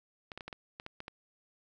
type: clicks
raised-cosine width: 0.3 ms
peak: -26 dBFS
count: 9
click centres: 0.318 / 0.376 / 0.408 / 0.48 / 0.528 / 0.799 / 0.864 / 1.004 / 1.081 s
effects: none